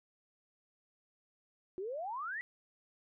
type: exponential sweep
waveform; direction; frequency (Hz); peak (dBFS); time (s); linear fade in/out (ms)
sine; up; 354.9 to 2001; -37; 1.78-2.41; 0
effects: none